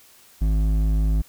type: tone with hard clipping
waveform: triangle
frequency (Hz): 52.7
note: G#1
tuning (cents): +26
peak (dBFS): -19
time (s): 0.41-1.22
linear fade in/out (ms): 10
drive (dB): 13
effects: white hiss -52 dBFS RMS until 1.28 s